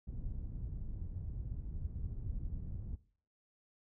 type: low-pass noise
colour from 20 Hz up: pink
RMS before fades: -41 dBFS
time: 0.07-2.96 s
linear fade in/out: 5 ms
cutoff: 110 Hz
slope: 12 dB/octave
effects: noise-tail reverb RT60 0.5 s tail -19 dB re dry